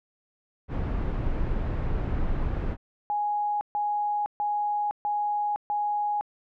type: noise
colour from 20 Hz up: brown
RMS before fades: -27 dBFS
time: 0.68-2.77 s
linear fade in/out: 50 ms
type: tone bursts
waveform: sine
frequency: 830.6 Hz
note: G#5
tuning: in tune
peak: -24 dBFS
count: 5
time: 3.1-6.21 s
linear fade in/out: 0 ms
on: 510 ms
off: 140 ms
effects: low-pass 2000 Hz 12 dB/octave